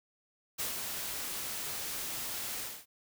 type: noise with ADSR envelope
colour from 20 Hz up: white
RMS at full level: -34 dBFS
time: 0.58-2.86 s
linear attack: 23 ms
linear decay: 120 ms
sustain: -4 dB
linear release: 260 ms
effects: none